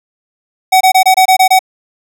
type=tone bursts; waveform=square; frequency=753 Hz; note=F#5; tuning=30 cents sharp; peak=-5 dBFS; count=8; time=0.72-1.592 s; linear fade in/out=10 ms; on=88 ms; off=24 ms; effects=none